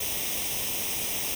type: noise with comb filter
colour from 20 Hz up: white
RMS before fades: -30 dBFS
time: 0-1.35 s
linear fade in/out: 5 ms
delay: 0.34 ms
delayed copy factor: +0.7
effects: none